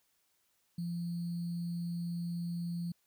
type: tone with sample-and-hold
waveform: sine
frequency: 171.9 Hz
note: F3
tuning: 27 cents flat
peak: -34 dBFS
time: 0.78-2.92 s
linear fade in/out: 5 ms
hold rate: 4410 Hz
effects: white hiss -75 dBFS RMS until 3.06 s